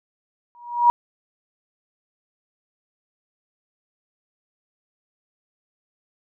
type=tone with exponential growth; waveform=sine; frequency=957 Hz; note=A#5; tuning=45 cents sharp; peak=-8 dBFS; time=0.55-0.9 s; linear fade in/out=0 ms; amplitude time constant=75 ms; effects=none